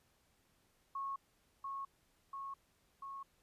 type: tone with echo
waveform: sine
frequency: 1096 Hz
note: C#6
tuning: 20 cents flat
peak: -38 dBFS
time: 0.95-1.16 s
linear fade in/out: 5 ms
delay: 690 ms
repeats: 3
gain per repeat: -2 dB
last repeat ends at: 3.23 s
effects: pink hiss -74 dBFS RMS until 3.42 s + resampled to 32000 Hz